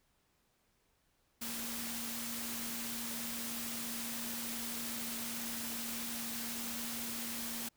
sine tone in noise, 233.1 Hz, A#3, in tune, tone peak -45 dBFS, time 1.41-7.69 s, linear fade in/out 10 ms, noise white, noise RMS -41 dBFS, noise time 1.41-7.69 s, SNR -7 dB, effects pink hiss -75 dBFS RMS until 7.76 s

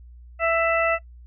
harmonic tone, 663 Hz, E5, 10 cents sharp, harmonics 1 / 2 / 3 / 4, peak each -21 / -24 / -26 / -27 dBFS, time 0.39-0.99 s, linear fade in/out 50 ms, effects noise-tail reverb RT60 0.1 s tail -21 dB re dry + added 60 Hz sine -42 dBFS peak until 1.26 s

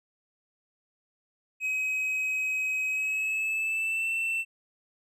triangle tone with pitch glide, 2537 to 2679 Hz, D#7 to E7, +33 to +27 cents, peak -25 dBFS, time 1.6-4.45 s, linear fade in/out 50 ms, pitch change +94 cents, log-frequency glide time 2.89-4.1 s, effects none

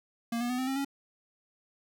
square tone with pitch steps, 233.1 / 241.3 / 249.8 / 258.6 / 267.8 / 277.2 Hz, A#3 / B3 / B3 / C4 / C4 / C#4, 0 / -40 / +20 / -20 / +40 / 0 cents, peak -30 dBFS, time 0.32-0.848 s, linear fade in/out 5 ms, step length 88 ms, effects none

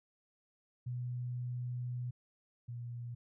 sine tone pair in turn, 123.3 / 119.79 Hz, B2 / A#2, -2 / +48 cents, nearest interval unison, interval 50 cents, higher first, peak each -36 / -40 dBFS, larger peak first, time 0.86-2.11 / 2.68-3.15 s, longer first, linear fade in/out 10 ms, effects none

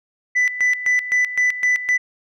sine tone with tremolo, 1991 Hz, B6, 14 cents sharp, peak -11 dBFS, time 0.35-1.98 s, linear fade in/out 20 ms, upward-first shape square, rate 3.9 Hz, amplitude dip 80%, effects tanh soft clip ceiling -13 dBFS

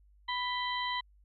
harmonic tone with a mistuned harmonic, 990 Hz, B5, 4 cents sharp, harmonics 1 / 2 / 3 / 4, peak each -34 / -37 / -39 / -40 dBFS, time 0.28-1.01 s, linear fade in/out 10 ms, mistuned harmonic 3, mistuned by +86 cents, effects added 50 Hz sine -59 dBFS peak until 1.24 s

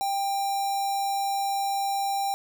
square tone with notch filter, 791 Hz, G5, 15 cents sharp, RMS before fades -27 dBFS, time 0.01-2.34 s, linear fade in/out 0 ms, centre 2100 Hz, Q 1.1, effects none

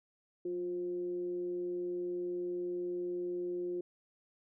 sine tone with frequency modulation, 354 Hz, F4, 23 cents sharp, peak -34 dBFS, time 0.45-3.81 s, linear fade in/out 5 ms, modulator 172 Hz, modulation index 0.27, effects none

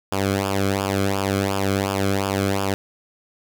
sawtooth tone with flanger, 98 Hz, G2, in tune, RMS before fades -22 dBFS, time 0.12-2.74 s, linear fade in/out 0 ms, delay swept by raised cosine 0.49 to 1.11 ms, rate 2.8 Hz, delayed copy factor -0.8, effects none

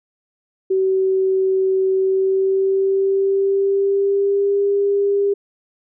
sine tone with pitch glide, 380.4 to 401.2 Hz, F#4 to G4, +48 to +40 cents, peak -14 dBFS, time 0.7-5.34 s, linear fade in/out 10 ms, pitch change +92 cents, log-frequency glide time 1.92-4.61 s, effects none

